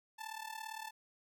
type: tone with amplitude modulation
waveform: sawtooth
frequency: 880 Hz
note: A5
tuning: in tune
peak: -36 dBFS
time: 0.18-0.91 s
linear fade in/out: 20 ms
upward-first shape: sine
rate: 37.6 Hz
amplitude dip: 80%
effects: none